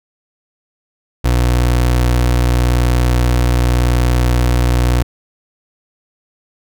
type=tone; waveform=30% pulse; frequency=60.9 Hz; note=B1; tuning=24 cents flat; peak=-8 dBFS; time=1.24-5.03 s; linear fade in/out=10 ms; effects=none